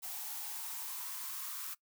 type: noise with high-pass filter sweep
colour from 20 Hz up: blue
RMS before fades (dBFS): -42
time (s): 0.02-1.75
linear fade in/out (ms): 20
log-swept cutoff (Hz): 750 to 1200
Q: 5.1
effects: noise-tail reverb RT60 0.1 s tail -21 dB re dry